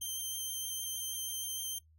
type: tone with vibrato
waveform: 10% pulse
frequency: 3136 Hz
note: G7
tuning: in tune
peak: -29 dBFS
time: 0.01-1.79 s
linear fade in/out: 10 ms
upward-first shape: sine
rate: 6.4 Hz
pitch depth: 12 cents each way
effects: noise-tail reverb RT60 0.1 s tail -18 dB re dry + added 79 Hz sine -61 dBFS peak until 1.98 s